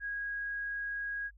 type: tone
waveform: sine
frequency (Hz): 1646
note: G#6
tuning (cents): -16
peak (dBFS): -34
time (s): 0-1.31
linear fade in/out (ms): 50
effects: added 50 Hz sine -55 dBFS peak until 1.37 s